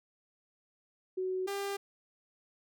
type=tone pair in turn; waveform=sine / sawtooth; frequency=372.7 / 398.5 Hz; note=F#4 / G4; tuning=+13 / +28 cents; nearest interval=minor second; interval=115 cents; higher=second; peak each=-31 / -30 dBFS; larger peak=second; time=1.17-1.47 / 1.47-1.77 s; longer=neither; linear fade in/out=10 ms; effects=none